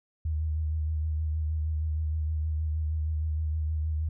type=tone with vibrato; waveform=sine; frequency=77.78 Hz; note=D#2; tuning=in tune; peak=-26 dBFS; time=0.25-4.09 s; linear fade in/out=5 ms; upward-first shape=sine; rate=6.4 Hz; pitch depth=34 cents each way; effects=none